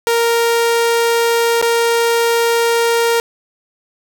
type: tone with dropouts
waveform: sawtooth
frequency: 465.5 Hz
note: A#4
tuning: 2 cents flat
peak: -8 dBFS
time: 0.07-3.2 s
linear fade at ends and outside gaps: 0 ms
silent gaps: 1.615-1.625 s
effects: none